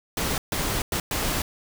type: noise bursts at uneven times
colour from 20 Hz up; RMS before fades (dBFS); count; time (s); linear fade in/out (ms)
pink; -26; 4; 0.17-0.38 / 0.52-0.82 / 0.92-1 / 1.11-1.42; 2
effects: none